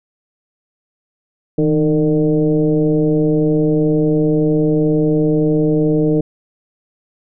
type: tone with frequency modulation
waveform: sine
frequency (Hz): 307.5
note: D#4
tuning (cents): -20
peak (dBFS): -11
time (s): 1.58-6.21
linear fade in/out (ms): 5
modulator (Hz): 148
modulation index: 1.3
effects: none